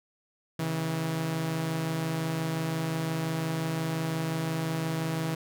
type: tone pair together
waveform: sawtooth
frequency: 136 / 161.73 Hz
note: C#3 / E3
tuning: -33 / -33 cents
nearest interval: minor third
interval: 300 cents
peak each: -32 / -25 dBFS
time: 0.59-5.35 s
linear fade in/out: 5 ms
effects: none